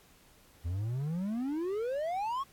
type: exponential sweep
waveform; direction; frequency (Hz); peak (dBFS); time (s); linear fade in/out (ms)
triangle; up; 80.8 to 1133; -29; 0.64-2.44; 20
effects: pink hiss -61 dBFS RMS until 2.52 s + AAC 64 kbps